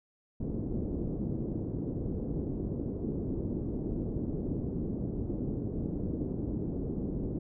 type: low-pass noise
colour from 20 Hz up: white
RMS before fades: -34 dBFS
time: 0.4-7.39 s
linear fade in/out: 10 ms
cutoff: 350 Hz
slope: 24 dB/octave
effects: none